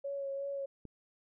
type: tone with vibrato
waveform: sine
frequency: 554.4 Hz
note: C#5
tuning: in tune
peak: -35 dBFS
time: 0.04-0.66 s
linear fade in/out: 10 ms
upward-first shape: sine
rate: 2.8 Hz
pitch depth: 19 cents each way
type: click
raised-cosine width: 3 ms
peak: -34 dBFS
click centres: 0.853 s
effects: none